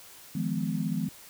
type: chord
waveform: sine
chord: F half-diminished seventh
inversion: third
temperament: just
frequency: 157.15 / 174.61 / 209.5 / 251.4 Hz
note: Eb3 / F3 / Ab3 / Cb4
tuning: +18 / 0 / +15 / +31 cents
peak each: -33 / -32 / -32 / -34 dBFS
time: 0.35-1.09 s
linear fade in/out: 5 ms
effects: white hiss -50 dBFS RMS until 1.29 s